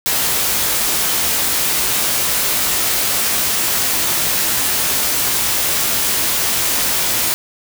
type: noise with comb filter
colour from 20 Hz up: white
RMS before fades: -17 dBFS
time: 0.06-7.34 s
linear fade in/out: 0 ms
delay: 18 ms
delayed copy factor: +0.55
effects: none